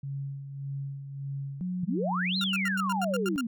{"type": "tone with tremolo", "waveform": "sine", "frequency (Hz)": 138.59, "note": "C#3", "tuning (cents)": 0, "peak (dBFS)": -31, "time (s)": [0.03, 1.61], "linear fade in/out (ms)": 5, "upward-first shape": "sine", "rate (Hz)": 1.7, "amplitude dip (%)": 55}
{"type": "tone with pitch glide", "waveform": "sine", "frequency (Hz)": [181.4, 192.19], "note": ["F#3", "G3"], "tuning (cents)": [-34, -34], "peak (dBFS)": -29, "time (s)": [1.61, 3.36], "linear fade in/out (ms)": 0, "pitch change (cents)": 100, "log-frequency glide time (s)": [2.28, 2.4]}
{"type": "exponential two-way sweep", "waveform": "sine", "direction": "up then down", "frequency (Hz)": [146.83, 4277, 217.3], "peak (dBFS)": -28, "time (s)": [1.83, 3.47], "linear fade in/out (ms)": 5, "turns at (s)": 2.37}
{"type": "tone bursts", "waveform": "30% pulse", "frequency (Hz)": 1396.9, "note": "F6", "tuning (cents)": 0, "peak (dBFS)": -28, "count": 9, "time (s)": [2.41, 3.409], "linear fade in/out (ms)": 2, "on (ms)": 31, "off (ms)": 90}
{"effects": []}